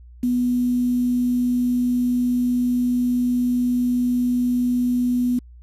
sine tone with quantisation, 246.2 Hz, B3, 5 cents flat, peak -17 dBFS, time 0.23-5.39 s, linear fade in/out 5 ms, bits 7, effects added 60 Hz sine -41 dBFS peak until 5.62 s + resampled to 32000 Hz

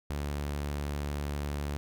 sawtooth tone, 72.4 Hz, D2, 24 cents flat, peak -28 dBFS, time 0.1-1.77 s, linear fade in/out 0 ms, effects none

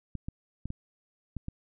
clicks, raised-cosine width 5 ms, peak -23 dBFS, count 6, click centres 0.153 / 0.285 / 0.656 / 0.704 / 1.367 / 1.484 s, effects none

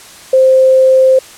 sine tone, 523.3 Hz, C5, in tune, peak -4 dBFS, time 0.33-1.19 s, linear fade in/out 5 ms, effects white hiss -35 dBFS RMS until 1.37 s + low-pass 10000 Hz 12 dB/octave

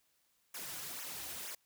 white noise with flanger, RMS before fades -44 dBFS, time 0.54-1.55 s, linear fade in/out 5 ms, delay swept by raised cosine 0.22 to 4.62 ms, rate 2.1 Hz, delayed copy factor -0.9, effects white hiss -75 dBFS RMS until 1.65 s

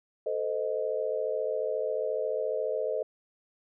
sine chord, A diminished, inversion none, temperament equal with one note detuned, 440 / 514.3 / 622.3 Hz, A4 / C5 / Eb5, 0 / -30 / 0 cents, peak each -32 dBFS, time 0.26-3.03 s, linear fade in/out 5 ms, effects none

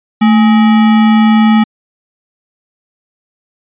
sine tone with sample-and-hold, 220 Hz, A3, in tune, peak -4 dBFS, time 0.21-1.64 s, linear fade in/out 10 ms, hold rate 1050 Hz, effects resampled to 8000 Hz

